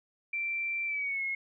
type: tone with pitch glide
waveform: sine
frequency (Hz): 2349 to 2167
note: D7 to C#7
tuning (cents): 0 to -40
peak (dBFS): -30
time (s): 0.33-1.35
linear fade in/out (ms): 5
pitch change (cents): -140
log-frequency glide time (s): 0.86-1.23
effects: none